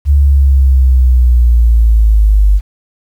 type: linear sweep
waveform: sine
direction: down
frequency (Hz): 72 to 49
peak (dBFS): -4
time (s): 0.05-2.61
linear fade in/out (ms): 50
effects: 7-bit